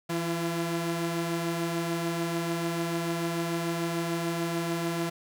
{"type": "tone pair together", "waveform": "sawtooth", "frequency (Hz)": [166.6, 340], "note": ["E3", "F4"], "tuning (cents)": [19, -46], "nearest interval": "octave", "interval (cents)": 1235, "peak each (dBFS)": -27, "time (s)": [0.09, 5.1], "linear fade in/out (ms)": 10, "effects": []}